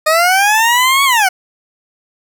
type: linear two-way sweep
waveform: 20% pulse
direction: up then down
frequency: 610 to 1125 to 716 Hz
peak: -4 dBFS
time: 0.06-1.29 s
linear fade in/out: 10 ms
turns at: 1.04 s
effects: none